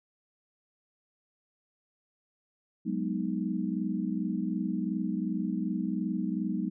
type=chord; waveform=sine; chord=G# minor seventh; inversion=third; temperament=equal; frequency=185 / 207.7 / 246.9 / 311.1 Hz; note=F#3 / G#3 / B3 / D#4; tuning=0 / 0 / 0 / 0 cents; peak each=-33 / -33 / -35 / -35 dBFS; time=2.85-6.7 s; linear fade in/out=20 ms; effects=none